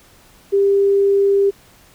sine tone, 397.3 Hz, G4, 23 cents sharp, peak -11 dBFS, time 0.52-1.51 s, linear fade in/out 20 ms, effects pink hiss -49 dBFS RMS until 1.94 s

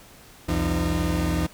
40% pulse tone cluster, 64.1 / 85 / 169.9 / 305.8 Hz, C2 / F2 / F3 / D#4, -35 / -46 / -47 / -30 cents, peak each -27 dBFS, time 0.48-1.47 s, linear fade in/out 10 ms, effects pink hiss -49 dBFS RMS until 1.53 s

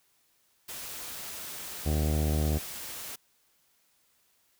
white noise, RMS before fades -40 dBFS, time 0.68-3.16 s, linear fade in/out 10 ms
harmonic tone, 76.3 Hz, D#2, 33 cents flat, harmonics 1 / 2 / 3 / 4 / 5 / 6 / 7 / 8 / 9 / 10, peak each -26 / -32 / -36 / -38 / -40 / -42 / -43 / -44 / -45 / -46 dBFS, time 1.85-2.59 s, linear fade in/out 20 ms
effects white hiss -69 dBFS RMS until 4.59 s

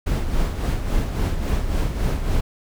brown noise with tremolo, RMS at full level -19 dBFS, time 0.06-2.41 s, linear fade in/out 10 ms, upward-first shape sine, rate 3.6 Hz, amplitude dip 55%, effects none

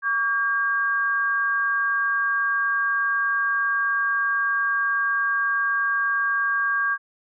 sine tone pair together, 1139 / 1610.8 Hz, C#6 / G6, +47 / +47 cents, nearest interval tritone, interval 600 cents, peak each -25 / -21 dBFS, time 0.02-6.98 s, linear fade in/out 50 ms, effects none

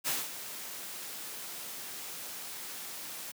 white noise with ADSR envelope, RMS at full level -30 dBFS, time 0.04-3.32 s, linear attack 37 ms, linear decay 200 ms, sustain -12 dB, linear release 11 ms, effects high-pass 150 Hz 12 dB/octave

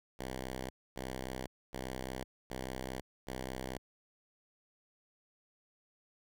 5% pulse tone bursts, 64.5 Hz, C2, 24 cents flat, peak -28 dBFS, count 5, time 0.19-3.78 s, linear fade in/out 5 ms, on 510 ms, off 260 ms, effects none

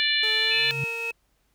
harmonic tone, 587.3 Hz, D5, in tune, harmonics 3 / 4 / 5 / 6 / 7, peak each -27 / -27 / -27 / -27 / -27 dBFS, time 0-0.71 s, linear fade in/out 0 ms
sawtooth tone with pitch glide, 436.2 to 461.6 Hz, A4 to A#4, -15 to -17 cents, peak -31 dBFS, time 0.23-1.11 s, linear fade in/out 2 ms, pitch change +98 cents, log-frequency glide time 0.33-0.7 s
sine tone with exponential growth, 137.2 Hz, C#3, 17 cents flat, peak -25 dBFS, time 0.44-0.84 s, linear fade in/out 2 ms, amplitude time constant 86 ms
sine tone with tremolo, 2578 Hz, E7, 39 cents flat, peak -26 dBFS, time 0.5-1.12 s, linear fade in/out 20 ms, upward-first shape triangle, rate 3.7 Hz, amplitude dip 40%
effects added 50 Hz sine -70 dBFS peak until 1.54 s + pink hiss -70 dBFS RMS until 1.54 s

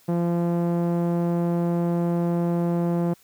sawtooth tone with low-pass filter, 171.8 Hz, F3, 28 cents flat, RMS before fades -23 dBFS, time 0.08-3.14 s, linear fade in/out 10 ms, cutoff 710 Hz, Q 0.82, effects white hiss -57 dBFS RMS until 3.23 s

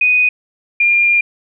sine tone pair in turn, 2489 / 2403 Hz, D#7 / D7, 0 / +39 cents, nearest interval minor second, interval 61 cents, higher first, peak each -9 dBFS, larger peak neither, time 0.01-0.29 / 0.8-1.21 s, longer second, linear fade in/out 5 ms, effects none

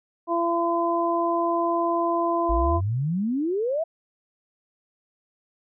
harmonic tone, 339.5 Hz, F4, 49 cents flat, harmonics 1 / 2 / 3, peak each -25 / -25 / -25 dBFS, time 0.27-2.81 s, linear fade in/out 50 ms
sine exponential sweep, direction up, 50.1 to 680 Hz, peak -22 dBFS, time 2.49-3.84 s, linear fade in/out 10 ms
effects none

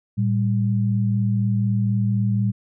sine tone pair together, 113.3 / 197.36 Hz, A#2 / G3, -49 / +12 cents, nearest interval minor seventh, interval 961 cents, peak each -19 / -22 dBFS, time 0.17-2.52 s, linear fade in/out 20 ms, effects none

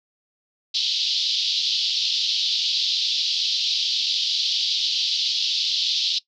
pink band-pass noise, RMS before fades -23 dBFS, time 0.74-6.19 s, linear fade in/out 10 ms, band 3200 to 5000 Hz, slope 48 dB/octave, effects noise-tail reverb RT60 0.1 s tail -19 dB re dry

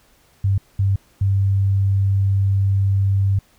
sine tone bursts at uneven times, 98 Hz, G2, in tune, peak -14 dBFS, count 3, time 0.44-0.58 / 0.79-0.96 / 1.21-3.39 s, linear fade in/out 5 ms, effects pink hiss -56 dBFS RMS until 3.58 s

